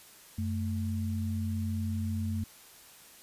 sine tone pair together, 92.5 / 220.3 Hz, F#2 / A3, 0 / +2 cents, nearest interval octave + minor third, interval 1502 cents, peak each -31 / -34 dBFS, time 0.38-2.44 s, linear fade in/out 5 ms, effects white hiss -54 dBFS RMS until 3.22 s + resampled to 32000 Hz

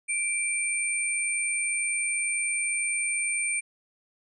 sine tone pair together, 2349 / 8869 Hz, D7 / C#9, 0 / 0 cents, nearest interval octave + major seventh, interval 2300 cents, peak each -28 / -28 dBFS, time 0.08-3.61 s, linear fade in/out 20 ms, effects none

